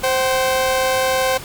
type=tone pair together; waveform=sawtooth; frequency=523.3 / 764.5 Hz; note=C5 / G5; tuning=0 / -44 cents; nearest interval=perfect fifth; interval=656 cents; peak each=-13 / -18 dBFS; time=0.03-1.38 s; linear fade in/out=10 ms; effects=pink hiss -34 dBFS RMS until 1.44 s